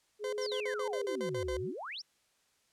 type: tone with pitch glide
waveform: sine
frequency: 418.7 to 370.9 Hz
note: G#4 to F#4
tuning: +14 to +4 cents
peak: -35 dBFS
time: 0.19-1.74 s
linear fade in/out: 50 ms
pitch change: -210 cents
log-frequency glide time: 0.91-1.26 s
type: tone bursts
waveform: 40% pulse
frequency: 513 Hz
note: C5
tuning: 34 cents flat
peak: -35 dBFS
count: 10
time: 0.24-1.569 s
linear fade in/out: 2 ms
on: 87 ms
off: 51 ms
type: exponential two-way sweep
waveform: sine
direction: down then up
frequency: 5930 to 55.9 to 5930 Hz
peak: -39 dBFS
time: 0.41-2.02 s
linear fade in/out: 10 ms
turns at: 1.55 s
effects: white hiss -72 dBFS RMS until 2.72 s + low-pass 9000 Hz 12 dB/octave